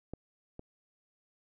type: clicks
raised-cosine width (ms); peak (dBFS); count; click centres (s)
2; -26 / -30; 2; 0.136 / 0.594
effects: none